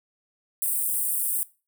pink high-pass noise, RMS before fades -26 dBFS, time 0.62-1.43 s, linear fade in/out 0 ms, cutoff 8300 Hz, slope 96 dB/octave, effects noise-tail reverb RT60 0.3 s tail -19 dB re dry

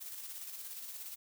blue noise with tremolo, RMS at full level -44 dBFS, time 0-1.16 s, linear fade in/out 20 ms, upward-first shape square, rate 17 Hz, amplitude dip 35%, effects none

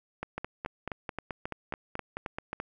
two click trains, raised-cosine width 0.5 ms, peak -19 / -19 dBFS, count 12 / 9, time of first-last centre 0.23-2.601 / 0.38-2.531 s, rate 4.64 / 3.72 Hz, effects none

